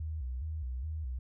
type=tone with vibrato; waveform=sine; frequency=70.4 Hz; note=C#2; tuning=27 cents sharp; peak=-34 dBFS; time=0-1.19 s; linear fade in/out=5 ms; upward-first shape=square; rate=2.4 Hz; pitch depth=190 cents each way; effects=none